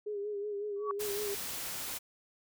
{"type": "tone with vibrato", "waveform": "sine", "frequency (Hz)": 411.1, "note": "G#4", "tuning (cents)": -18, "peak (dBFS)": -34, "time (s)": [0.06, 1.35], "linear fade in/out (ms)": 10, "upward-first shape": "sine", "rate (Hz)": 5.4, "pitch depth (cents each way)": 47}
{"type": "tone with exponential growth", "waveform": "sine", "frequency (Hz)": 1132, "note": "C#6", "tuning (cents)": 36, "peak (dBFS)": -28, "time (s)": [0.76, 0.91], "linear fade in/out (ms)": 1, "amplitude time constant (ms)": 31}
{"type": "noise", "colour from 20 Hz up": "white", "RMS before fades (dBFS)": -39, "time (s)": [0.99, 1.99], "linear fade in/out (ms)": 20}
{"effects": []}